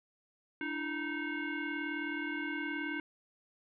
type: tone with frequency modulation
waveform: sine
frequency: 921 Hz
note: A#5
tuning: 21 cents flat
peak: -34 dBFS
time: 0.61-3 s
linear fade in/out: 2 ms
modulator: 627 Hz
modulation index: 2.2
effects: none